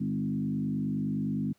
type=tone with frequency modulation; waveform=sine; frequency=207.7 Hz; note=G#3; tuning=in tune; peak=-27 dBFS; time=0-1.53 s; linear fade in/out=10 ms; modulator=49.6 Hz; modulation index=1.4; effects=pink hiss -69 dBFS RMS until 1.58 s + high-pass 100 Hz 12 dB/octave